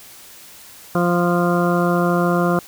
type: harmonic tone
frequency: 174.61 Hz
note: F3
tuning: in tune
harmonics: 1 / 2 / 3 / 4 / 6 / 7 / 8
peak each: -18 / -21 / -23 / -24 / -26 / -26 / -27 dBFS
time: 0.95-2.59 s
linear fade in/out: 2 ms
effects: white hiss -42 dBFS RMS until 2.67 s